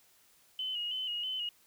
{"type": "tone with vibrato", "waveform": "sine", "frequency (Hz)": 2960, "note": "F#7", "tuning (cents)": 0, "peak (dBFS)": -33, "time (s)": [0.59, 1.49], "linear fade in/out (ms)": 2, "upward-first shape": "square", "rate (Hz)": 3.1, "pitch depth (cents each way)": 47, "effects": ["white hiss -65 dBFS RMS until 1.66 s"]}